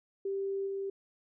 sine tone with level steps, 392 Hz, G4, in tune, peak -31 / -33 dBFS, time 0.25-0.9 s, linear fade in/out 5 ms, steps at 0.66 s, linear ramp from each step 20 ms, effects none

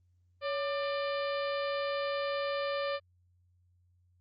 harmonic tone with a mistuned harmonic, 595 Hz, D5, 22 cents sharp, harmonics 1 / 2 / 3 / 4 / 5 / 6 / 7 / 8, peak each -32 / -38 / -42 / -44 / -46 / -48 / -49 / -50 dBFS, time 0.41-3 s, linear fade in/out 50 ms, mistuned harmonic 1, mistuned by -100 cents, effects added 89 Hz sine -65 dBFS peak until 4.2 s + Opus 24 kbps

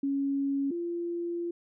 sine tone pair in turn, 277.2 / 343.7 Hz, C#4 / F4, 0 / -28 cents, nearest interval major third, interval 372 cents, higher second, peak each -26 / -30 dBFS, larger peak first, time 0.03-0.71 / 0.71-1.51 s, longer second, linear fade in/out 5 ms, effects none

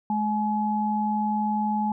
sine tone pair together, 212 / 848 Hz, G#3 / G#5, +36 / +36 cents, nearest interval 2 octaves, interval 2400 cents, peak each -25 dBFS, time 0.1-1.92 s, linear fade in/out 2 ms, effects none

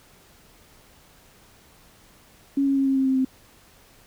sine tone with pitch steps, 277.2 / 274.5 / 271.8 / 269.2 / 266.5 / 263.9 / 261.3 Hz, C#4 / C#4 / C#4 / C4 / C4 / C4 / C4, 0 / -17 / -34 / +49 / +32 / +15 / -2 cents, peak -18 dBFS, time 2.57-3.249 s, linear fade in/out 5 ms, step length 97 ms, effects pink hiss -54 dBFS RMS until 4.06 s

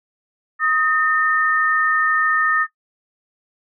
sine tone pair together, 1255.1 / 1813 Hz, D#6 / A#6, +15 / -49 cents, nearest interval tritone, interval 636 cents, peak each -18 dBFS, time 0.59-2.67 s, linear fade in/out 50 ms, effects noise-tail reverb RT60 0.1 s tail -17 dB re dry

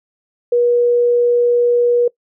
sine tone, 481.5 Hz, B4, 44 cents flat, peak -10 dBFS, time 0.52-2.08 s, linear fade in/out 5 ms, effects noise-tail reverb RT60 0.1 s tail -22 dB re dry

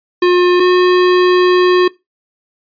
square tone pair in turn, 357.4 / 362 Hz, F4 / F#4, +40 / -38 cents, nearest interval unison, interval 22 cents, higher second, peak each -8 dBFS, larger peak neither, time 0.22-0.6 / 0.6-1.88 s, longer second, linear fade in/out 5 ms, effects noise-tail reverb RT60 0.2 s tail -20 dB re dry + resampled to 11025 Hz

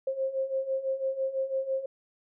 sine beating tone pair, 529 / 535 Hz, C5 / C5, +19 / +38 cents, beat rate 6 Hz, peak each -33 / -29 dBFS, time 0.07-1.86 s, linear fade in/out 5 ms, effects none

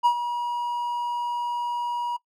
triangle tone with ADSR envelope, 960 Hz, B5, 49 cents flat, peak -12 dBFS, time 0.03-2.17 s, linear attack 28 ms, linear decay 79 ms, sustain -11 dB, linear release 11 ms, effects noise-tail reverb RT60 0.1 s tail -21 dB re dry

